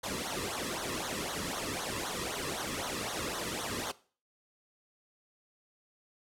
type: noise with flanger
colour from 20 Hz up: pink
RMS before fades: -36 dBFS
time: 0.03-3.92 s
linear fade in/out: 10 ms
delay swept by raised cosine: 0.39 to 1.37 ms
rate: 3.9 Hz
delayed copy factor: -0.9
effects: noise-tail reverb RT60 0.4 s tail -19 dB re dry + low-pass 11000 Hz 12 dB/octave